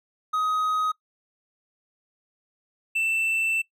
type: tone pair in turn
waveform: triangle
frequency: 1258 / 2666 Hz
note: D#6 / E7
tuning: +19 / +19 cents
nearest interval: octave + minor second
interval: 1300 cents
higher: second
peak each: -20 dBFS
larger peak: neither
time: 0.33-0.92 / 2.95-3.62 s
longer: second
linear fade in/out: 10 ms
effects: noise-tail reverb RT60 0.1 s tail -21 dB re dry